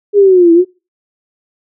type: linear two-way sweep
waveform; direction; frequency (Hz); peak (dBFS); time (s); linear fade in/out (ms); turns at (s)
sine; down then up; 415.4 to 329.6 to 376.7; -3; 0.13-0.65; 50; 0.53
effects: noise-tail reverb RT60 0.3 s tail -25 dB re dry

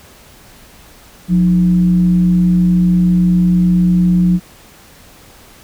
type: tone with frequency modulation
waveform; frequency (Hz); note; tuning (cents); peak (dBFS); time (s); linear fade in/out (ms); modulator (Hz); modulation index
sine; 178.3; F3; +36; -8; 1.28-4.4; 50; 134; 0.3
effects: pink hiss -42 dBFS RMS until 5.63 s

